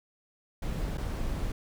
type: noise with dropouts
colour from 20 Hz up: brown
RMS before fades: -32 dBFS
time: 0.62-1.52 s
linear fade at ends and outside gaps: 5 ms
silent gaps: 0.974-0.979 s
effects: none